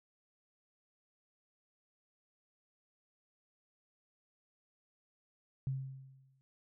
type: tone with exponential decay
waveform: sine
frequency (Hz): 133.5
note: C3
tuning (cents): +35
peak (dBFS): -31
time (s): 5.67-6.41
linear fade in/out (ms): 0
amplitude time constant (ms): 160
effects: none